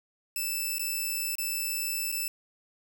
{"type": "tone with dropouts", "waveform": "5% pulse", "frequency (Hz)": 2637, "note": "E7", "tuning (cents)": 0, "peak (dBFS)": -20, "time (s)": [0.36, 2.28], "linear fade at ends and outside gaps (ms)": 2, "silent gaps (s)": [[0.784, 0.794], [1.354, 1.383], [2.118, 2.124]], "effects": ["9-bit"]}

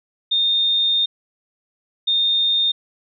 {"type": "tone pair in turn", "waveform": "sine", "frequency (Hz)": [3652, 3652], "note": ["A#7", "A#7"], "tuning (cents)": [-36, -36], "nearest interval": "unison", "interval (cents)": 0, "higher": "neither", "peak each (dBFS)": -15, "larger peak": "neither", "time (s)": [[0.31, 1.06], [2.07, 2.72]], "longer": "first", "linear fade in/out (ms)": 10, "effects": []}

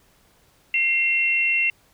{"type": "tone pair together", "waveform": "sine", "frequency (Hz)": [2111, 2723], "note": ["C7", "F7"], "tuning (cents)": [15, -44], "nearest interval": "major third", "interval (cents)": 441, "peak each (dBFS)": [-23, -19], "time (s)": [0.74, 1.7], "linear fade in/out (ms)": 2, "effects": ["pink hiss -59 dBFS RMS until 1.93 s"]}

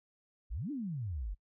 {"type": "exponential two-way sweep", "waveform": "sine", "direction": "up then down", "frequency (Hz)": [42.28, 311.1, 42.28], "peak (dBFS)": -35, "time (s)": [0.5, 1.35], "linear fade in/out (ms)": 20, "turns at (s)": 0.71, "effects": ["noise-tail reverb RT60 0.1 s tail -26 dB re dry"]}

